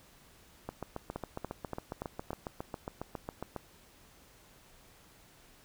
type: two click trains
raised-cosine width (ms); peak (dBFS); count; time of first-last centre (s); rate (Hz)
1; -22 / -23; 5 / 22; 1.16-2.306 / 0.69-3.563; 3.49 / 7.31
effects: pink hiss -60 dBFS RMS until 5.64 s